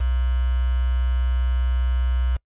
sine tone with quantisation, 62.5 Hz, B1, 21 cents sharp, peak -18 dBFS, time 0-2.37 s, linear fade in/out 10 ms, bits 6, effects noise-tail reverb RT60 0.1 s tail -25 dB re dry + resampled to 8000 Hz

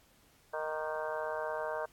harmonic tone with a mistuned harmonic, 155.56 Hz, D#3, in tune, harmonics 3 / 4 / 5 / 6 / 7 / 8 / 9 / 10, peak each -41 / -37 / -46 / -41 / -45 / -47 / -50 / -43 dBFS, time 0.53-1.86 s, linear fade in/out 10 ms, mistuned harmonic 8, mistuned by -64 cents, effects pink hiss -65 dBFS RMS until 1.92 s + AAC 64 kbps

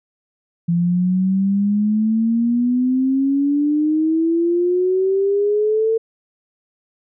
sine exponential sweep, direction up, 169.3 to 452.3 Hz, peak -14 dBFS, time 0.68-5.98 s, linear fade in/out 10 ms, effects none

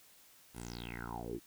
10% pulse tone with low-pass filter sweep, 58.8 Hz, A#1, 16 cents sharp, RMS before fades -43 dBFS, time 0.53-1.4 s, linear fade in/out 50 ms, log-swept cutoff 12000 to 300 Hz, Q 8.7, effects white hiss -62 dBFS RMS until 1.46 s

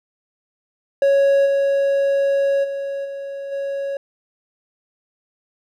triangle tone with level steps, 554.4 Hz, C#5, in tune, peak -10 / -13 / -21 / -25 / -20 dBFS, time 1.02-3.97 s, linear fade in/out 2 ms, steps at 1.45 / 2.63 / 3.04 / 3.51 s, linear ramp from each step 20 ms, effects none

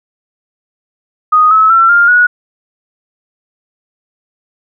sine tone with pitch steps, 1244 / 1294.6 / 1347.2 / 1402 / 1459 Hz, D#6 / E6 / E6 / F6 / F#6, -1 / -32 / +37 / +6 / -25 cents, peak -4 dBFS, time 1.32-2.27 s, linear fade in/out 10 ms, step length 190 ms, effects none

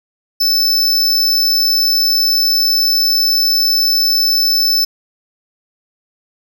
square tone, 5274 Hz, E8, in tune, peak -11 dBFS, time 0.4-4.85 s, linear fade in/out 10 ms, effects none

